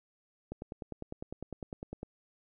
click train, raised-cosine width 2 ms, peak -26 dBFS, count 16, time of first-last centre 0.52-2.031 s, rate 9.93 Hz, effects none

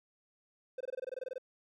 triangle tone bursts, 514 Hz, C5, 31 cents flat, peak -34 dBFS, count 13, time 0.78-1.382 s, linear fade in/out 5 ms, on 26 ms, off 22 ms, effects none

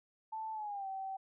sine tone with pitch glide, 880 to 770.5 Hz, A5 to G5, 0 to -30 cents, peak -38 dBFS, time 0.32-1.17 s, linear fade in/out 10 ms, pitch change -230 cents, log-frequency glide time 0.53-0.87 s, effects none

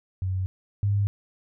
sine tone pair in turn, 93.6 / 101.22 Hz, F#2 / G#2, +20 / -44 cents, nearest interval minor second, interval 136 cents, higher second, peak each -24 / -20 dBFS, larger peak second, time 0.22-0.46 / 0.83-1.07 s, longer neither, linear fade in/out 0 ms, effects none

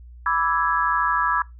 sine chord, E dominant seventh, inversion second, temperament equal with one note detuned, 987.8 / 1165.9 / 1318.5 / 1661.2 Hz, B5 / D6 / E6 / G#6, 0 / -13 / 0 / 0 cents, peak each -24 dBFS, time 0.26-1.42 s, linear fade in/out 2 ms, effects noise-tail reverb RT60 0.2 s tail -21 dB re dry + added 60 Hz sine -40 dBFS peak until 1.59 s

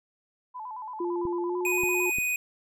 sine tone with vibrato, 932.3 Hz, A#5, in tune, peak -35 dBFS, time 0.54-2.12 s, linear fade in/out 20 ms, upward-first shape square, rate 8.9 Hz, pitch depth 120 cents each way
sine tone with pitch glide, 349.2 to 359.2 Hz, F4 to F4, 0 to +49 cents, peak -27 dBFS, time 1-2.1 s, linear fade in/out 5 ms, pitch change +49 cents, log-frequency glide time 1.46-1.56 s
clicks, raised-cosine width 3 ms, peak -25 dBFS, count 3, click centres 1.253 / 1.835 / 2.185 s
square tone, 2489 Hz, D#7, in tune, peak -26 dBFS, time 1.65-2.36 s, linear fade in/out 2 ms
effects none

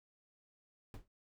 brown noise with exponential decay, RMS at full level -40 dBFS, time 0.94-1.08 s, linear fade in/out 1 ms, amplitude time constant 29 ms, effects none

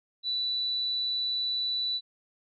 sine tone, 3964 Hz, B7, 6 cents sharp, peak -27 dBFS, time 0.23-2.01 s, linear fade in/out 50 ms, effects none

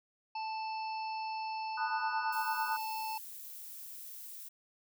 harmonic tone, 880 Hz, A5, in tune, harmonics 1 / 3 / 5 / 6, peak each -36 / -46 / -50 / -52 dBFS, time 0.35-3.18 s, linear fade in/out 5 ms
sine chord, B dominant seventh, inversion third, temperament just, 889 / 987.8 / 1234.7 / 1481.6 Hz, A5 / B5 / D#6 / F#6, +18 / 0 / -14 / +2 cents, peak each -37 / -42 / -40 / -38 dBFS, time 1.77-2.77 s, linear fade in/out 10 ms
violet noise, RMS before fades -47 dBFS, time 2.32-4.49 s, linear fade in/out 10 ms
effects none

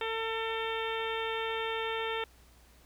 harmonic tone, 449 Hz, A4, 35 cents sharp, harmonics 1 / 2 / 3 / 4 / 5 / 6 / 7 / 8, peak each -35 / -38 / -40 / -41 / -42 / -43 / -43 / -44 dBFS, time 0.01-2.24 s, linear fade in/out 2 ms, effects added 60 Hz sine -59 dBFS peak until 2.85 s + pink hiss -62 dBFS RMS until 2.85 s

